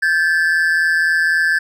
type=tone pair together; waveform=triangle; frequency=1568 / 1731.8 Hz; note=G6 / A6; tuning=0 / -28 cents; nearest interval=major second; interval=172 cents; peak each=-14 dBFS; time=0.02-1.59 s; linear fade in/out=10 ms; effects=none